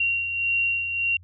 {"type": "beating tone pair", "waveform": "sine", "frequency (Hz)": [2753, 2754.7], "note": ["F7", "F7"], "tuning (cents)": [-25, -24], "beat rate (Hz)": 1.7, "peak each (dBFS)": [-31, -22], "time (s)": [0, 1.17], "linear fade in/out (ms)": 5, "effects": ["added 88 Hz sine -46 dBFS peak until 1.23 s"]}